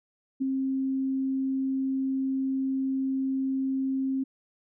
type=tone with ADSR envelope; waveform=sine; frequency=266.5 Hz; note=C4; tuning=32 cents sharp; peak=-22 dBFS; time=0.4-4.24 s; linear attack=21 ms; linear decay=5 ms; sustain=-3 dB; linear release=12 ms; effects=none